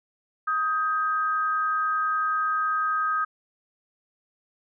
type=tone pair together; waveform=sine; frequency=1255.8 / 1586 Hz; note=D#6 / G6; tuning=+16 / +20 cents; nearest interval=major third; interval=404 cents; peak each=-23 / -29 dBFS; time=0.47-3.25 s; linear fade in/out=10 ms; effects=none